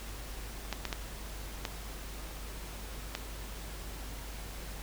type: clicks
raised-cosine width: 0.2 ms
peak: -16 dBFS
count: 5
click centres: 0.727 / 0.853 / 0.928 / 1.652 / 3.151 s
effects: added 50 Hz sine -42 dBFS peak until 4.82 s + pink hiss -46 dBFS RMS until 4.82 s